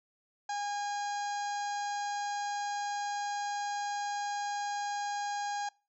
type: harmonic tone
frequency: 817 Hz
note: G#5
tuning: 29 cents flat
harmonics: 1 / 2 / 3 / 4 / 5 / 6 / 7 / 8 / 9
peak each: -33 / -42 / -52 / -52 / -50 / -50 / -55 / -48 / -57 dBFS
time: 0.49-5.69 s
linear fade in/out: 5 ms
effects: noise-tail reverb RT60 0.3 s tail -23 dB re dry